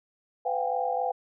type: tone cluster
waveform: sine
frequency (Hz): 505 / 697 / 764 / 808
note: B4 / F5 / G5 / G#5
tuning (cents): +39 / -4 / -45 / -48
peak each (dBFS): -31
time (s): 0.45-1.12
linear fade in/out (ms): 10
effects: none